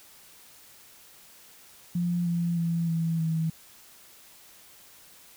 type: tone with pitch steps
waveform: sine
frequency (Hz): 174.61 / 171.21 / 167.88 / 164.62 / 161.42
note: F3 / F3 / E3 / E3 / E3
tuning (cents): 0 / -34 / +32 / -2 / -36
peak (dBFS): -24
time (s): 1.95-3.5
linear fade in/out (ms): 5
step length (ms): 310
effects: white hiss -53 dBFS RMS until 5.36 s